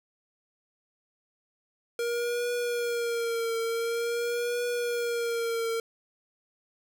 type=tone with vibrato; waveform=square; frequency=470 Hz; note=A#4; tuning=14 cents sharp; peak=-28 dBFS; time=1.99-5.8 s; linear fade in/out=2 ms; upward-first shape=triangle; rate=0.47 Hz; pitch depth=53 cents each way; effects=none